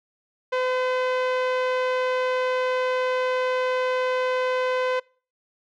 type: tone with low-pass filter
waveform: sawtooth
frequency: 509 Hz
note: C5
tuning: 48 cents flat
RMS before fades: -24 dBFS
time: 0.52-5 s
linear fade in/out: 10 ms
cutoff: 2700 Hz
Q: 0.75
effects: noise-tail reverb RT60 0.4 s tail -25 dB re dry